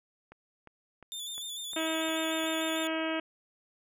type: click train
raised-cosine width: 0.5 ms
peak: -34 dBFS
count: 7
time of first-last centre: 0.32-2.44 s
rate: 2.83 Hz
type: tone with vibrato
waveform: sawtooth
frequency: 3526 Hz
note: A7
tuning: 3 cents sharp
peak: -34 dBFS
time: 1.12-2.87 s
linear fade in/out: 0 ms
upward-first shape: square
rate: 6.7 Hz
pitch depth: 40 cents each way
type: harmonic tone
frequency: 320.7 Hz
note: E4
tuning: 48 cents flat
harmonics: 1 / 2 / 3 / 4 / 5 / 6 / 7 / 8 / 9 / 10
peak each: -33 / -35 / -42 / -41 / -40 / -45 / -42 / -42 / -42 / -45 dBFS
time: 1.76-3.2 s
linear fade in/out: 5 ms
effects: none